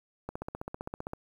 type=click train; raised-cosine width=1 ms; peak=-22 dBFS; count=14; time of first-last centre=0.29-1.134 s; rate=15.4 Hz; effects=9-bit